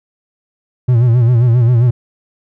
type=tone with vibrato; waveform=triangle; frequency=120 Hz; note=B2; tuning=49 cents flat; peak=-5 dBFS; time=0.88-1.91 s; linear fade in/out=10 ms; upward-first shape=sine; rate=7.5 Hz; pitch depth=94 cents each way; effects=none